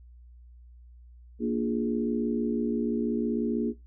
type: chord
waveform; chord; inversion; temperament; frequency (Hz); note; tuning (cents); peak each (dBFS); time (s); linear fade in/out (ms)
sine; Bb dominant seventh; none; equal; 233.1 / 293.7 / 349.2 / 415.3; Bb3 / D4 / F4 / Ab4; 0 / 0 / 0 / 0; -27 / -32 / -33 / -33; 1.39-3.74; 50
effects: noise-tail reverb RT60 0.2 s tail -18 dB re dry + added 60 Hz sine -48 dBFS peak until 3.86 s